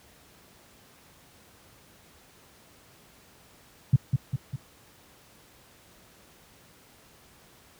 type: tone with echo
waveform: sine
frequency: 132.4 Hz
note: C3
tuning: 21 cents sharp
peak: -13 dBFS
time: 3.93-3.96 s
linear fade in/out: 5 ms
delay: 200 ms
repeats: 3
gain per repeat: -5 dB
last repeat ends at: 4.56 s
effects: pink hiss -56 dBFS RMS until 7.79 s + high-pass 60 Hz 12 dB/octave